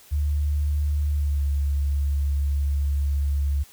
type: tone with pitch glide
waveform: sine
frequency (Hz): 73.42 to 70.88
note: D2 to C#2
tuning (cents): 0 to +39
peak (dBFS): -20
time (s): 0.11-3.64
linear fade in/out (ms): 20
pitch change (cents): -61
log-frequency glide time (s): 1.13-1.45
effects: white hiss -51 dBFS RMS until 3.72 s